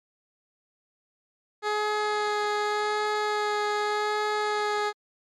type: tone with vibrato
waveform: 15% pulse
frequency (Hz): 420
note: G#4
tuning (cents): +19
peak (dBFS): -18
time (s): 1.62-4.93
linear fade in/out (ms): 50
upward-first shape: sine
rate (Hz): 0.85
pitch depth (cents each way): 10
effects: low-pass 5000 Hz 12 dB/octave + MP3 64 kbps